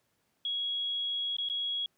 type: tone with dropouts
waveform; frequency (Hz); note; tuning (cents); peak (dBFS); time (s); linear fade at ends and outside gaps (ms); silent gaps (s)
sine; 3322; G#7; 0; -30; 0.45-1.86; 2; 1.367-1.384 / 1.488-1.498
effects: pink hiss -75 dBFS RMS until 1.97 s + high-pass 100 Hz 12 dB/octave